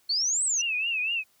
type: exponential two-way sweep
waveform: sine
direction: up then down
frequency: 4278 to 8310 to 5730 Hz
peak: -23 dBFS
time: 0.09-0.62 s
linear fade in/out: 10 ms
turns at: 0.44 s
type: tone with vibrato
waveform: sine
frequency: 2637 Hz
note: E7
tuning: in tune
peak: -25 dBFS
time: 0.58-1.24 s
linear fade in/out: 50 ms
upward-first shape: triangle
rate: 4.1 Hz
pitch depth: 140 cents each way
effects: white hiss -65 dBFS RMS until 1.4 s